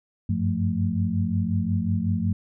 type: tone cluster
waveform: sine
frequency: 94.2 / 99.7 / 176.7 / 221.6 Hz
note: F#2 / G2 / F3 / A3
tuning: +32 / +30 / +21 / +13 cents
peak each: -27 dBFS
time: 0.29-2.33 s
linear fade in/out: 5 ms
effects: none